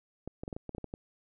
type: clicks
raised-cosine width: 2 ms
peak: -25 dBFS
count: 10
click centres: 0.276 / 0.435 / 0.479 / 0.528 / 0.565 / 0.693 / 0.749 / 0.782 / 0.843 / 0.939 s
effects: none